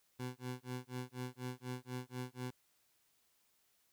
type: tone with tremolo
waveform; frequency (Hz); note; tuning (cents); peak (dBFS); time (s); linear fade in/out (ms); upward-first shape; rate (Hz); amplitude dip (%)
20% pulse; 125.9; B2; +34; -34; 0.19-2.51; 10; sine; 4.1; 100
effects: white hiss -75 dBFS RMS until 3.92 s